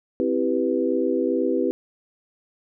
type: chord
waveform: sine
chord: C major seventh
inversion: none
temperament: equal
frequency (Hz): 261.6 / 329.6 / 392 / 493.9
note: C4 / E4 / G4 / B4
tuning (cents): 0 / 0 / 0 / 0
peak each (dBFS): -25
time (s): 0.2-1.71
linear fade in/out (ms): 0
effects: none